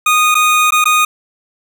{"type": "tone with dropouts", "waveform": "25% pulse", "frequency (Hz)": 1237, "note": "D#6", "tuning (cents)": -10, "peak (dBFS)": -5, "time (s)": [0.06, 1.05], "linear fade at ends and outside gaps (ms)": 5, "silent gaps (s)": [[0.345, 0.351], [0.707, 0.721], [0.842, 0.855]], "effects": []}